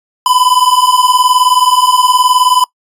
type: beating tone pair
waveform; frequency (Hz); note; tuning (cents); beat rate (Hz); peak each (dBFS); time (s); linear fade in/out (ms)
square; 994 / 1013; B5 / B5; +11 / +44; 19; -11; 0.26-2.64; 2
effects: noise-tail reverb RT60 0.1 s tail -22 dB re dry + resampled to 32000 Hz